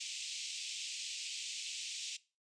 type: band-pass noise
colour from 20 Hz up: pink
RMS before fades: -43 dBFS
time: 0-2.17 s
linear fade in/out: 10 ms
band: 2500 to 8100 Hz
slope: 48 dB/octave
effects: noise-tail reverb RT60 0.3 s tail -19 dB re dry + resampled to 22050 Hz